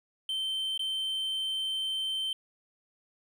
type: tone with dropouts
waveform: triangle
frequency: 3106 Hz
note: G7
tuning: 17 cents flat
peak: -28 dBFS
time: 0.29-2.33 s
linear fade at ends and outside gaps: 2 ms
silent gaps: 0.777-0.793 s
effects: none

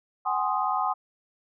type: chord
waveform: sine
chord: Ab dominant seventh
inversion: third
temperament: equal with one note detuned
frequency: 752.1 / 830.6 / 1046.5 / 1244.5 Hz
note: Gb5 / Ab5 / C6 / Eb6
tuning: +28 / 0 / 0 / 0 cents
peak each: -29 dBFS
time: 0.25-0.94 s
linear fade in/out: 20 ms
effects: none

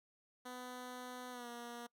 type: tone with pitch glide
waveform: 10% pulse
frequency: 250 to 238.2 Hz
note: B3 to A#3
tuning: +21 to +38 cents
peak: -38 dBFS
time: 0.45-1.87 s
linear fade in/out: 10 ms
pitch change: -83 cents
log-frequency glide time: 1.31-1.48 s
effects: noise-tail reverb RT60 0.1 s tail -24 dB re dry

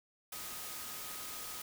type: tone in noise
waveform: sine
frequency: 1254 Hz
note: D#6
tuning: 13 cents sharp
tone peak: -54 dBFS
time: 0.32-1.62 s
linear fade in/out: 5 ms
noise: white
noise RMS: -44 dBFS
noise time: 0.32-1.62 s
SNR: -13 dB
effects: none

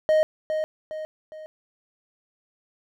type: tone with echo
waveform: triangle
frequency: 622.3 Hz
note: D#5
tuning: in tune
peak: -14 dBFS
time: 0.09-0.23 s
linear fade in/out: 0 ms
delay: 410 ms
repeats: 3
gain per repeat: -7 dB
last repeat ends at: 1.46 s
effects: none

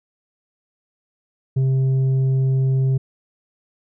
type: tone with tanh clipping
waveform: triangle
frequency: 132.6 Hz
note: C3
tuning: 23 cents sharp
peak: -16 dBFS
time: 1.56-2.98 s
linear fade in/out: 10 ms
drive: 9 dB
effects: none

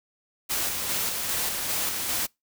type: noise with tremolo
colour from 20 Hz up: white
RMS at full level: -27 dBFS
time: 0.49-2.27 s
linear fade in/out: 20 ms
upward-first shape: square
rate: 2.5 Hz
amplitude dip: 30%
effects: noise-tail reverb RT60 0.2 s tail -26 dB re dry

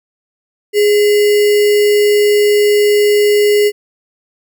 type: tone with sample-and-hold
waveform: sine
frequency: 415.3 Hz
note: G#4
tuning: in tune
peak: -7 dBFS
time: 0.73-3.72 s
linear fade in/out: 50 ms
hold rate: 2450 Hz
effects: none

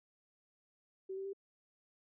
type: tone with pitch steps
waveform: sine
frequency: 381.7 / 387.5 / 393.3 Hz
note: G4 / G4 / G4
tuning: -46 / -20 / +6 cents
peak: -39 dBFS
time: 1.09-1.333 s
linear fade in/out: 10 ms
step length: 81 ms
effects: none

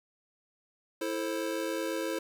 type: chord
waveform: square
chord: A minor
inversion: second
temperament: just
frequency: 330 / 440 / 528 Hz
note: E4 / A4 / C5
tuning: +2 / 0 / +16 cents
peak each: -35 / -38 / -36 dBFS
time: 1.01-2.19 s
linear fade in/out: 5 ms
effects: 10-bit

